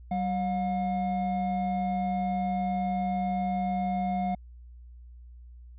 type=tone pair together; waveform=triangle; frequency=190.2 / 717.1 Hz; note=F#3 / F5; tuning=+48 / +46 cents; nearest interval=octave + major seventh; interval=2298 cents; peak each=-27 dBFS; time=0.11-4.35 s; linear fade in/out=5 ms; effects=added 60 Hz sine -45 dBFS peak until 5.78 s + resampled to 8000 Hz